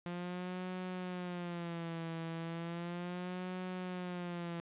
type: tone with vibrato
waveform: sawtooth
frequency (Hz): 173.8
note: F3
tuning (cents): -8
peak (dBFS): -35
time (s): 0.06-4.6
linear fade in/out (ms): 0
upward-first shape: sine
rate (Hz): 0.35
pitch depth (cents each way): 96
effects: resampled to 8000 Hz + 11-bit